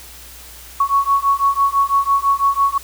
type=beating tone pair; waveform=sine; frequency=1108.7 / 1114.7 Hz; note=C#6 / C#6; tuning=0 / +9 cents; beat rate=6 Hz; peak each=-16 dBFS; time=0.8-2.78 s; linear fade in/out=5 ms; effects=added 60 Hz sine -42 dBFS peak until 2.83 s + white hiss -39 dBFS RMS until 2.83 s